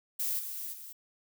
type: noise with level steps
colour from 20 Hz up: violet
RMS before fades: -32 / -39 / -46 dBFS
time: 0.19-0.93 s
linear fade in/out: 10 ms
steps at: 0.38 / 0.72 s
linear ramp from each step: 20 ms
effects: none